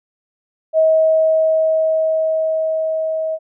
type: tone with level ramp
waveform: sine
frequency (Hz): 637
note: D#5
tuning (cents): +41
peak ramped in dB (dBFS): -9 to -18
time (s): 0.73-3.39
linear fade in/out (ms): 50
effects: none